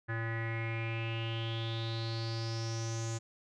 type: tone with low-pass filter sweep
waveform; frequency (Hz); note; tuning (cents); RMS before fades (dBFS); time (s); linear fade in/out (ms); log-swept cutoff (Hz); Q
square; 113.8; A#2; -41; -36; 0.08-3.19; 20; 1700 to 7000; 7.7
effects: none